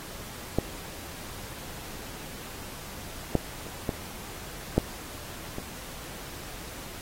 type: clicks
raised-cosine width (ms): 2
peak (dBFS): -9 / -8 / -27 / -13 / -6 / -20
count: 6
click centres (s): 0.586 / 3.353 / 3.667 / 3.892 / 4.78 / 5.584
effects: pink hiss -42 dBFS RMS until 7.01 s + AAC 48 kbps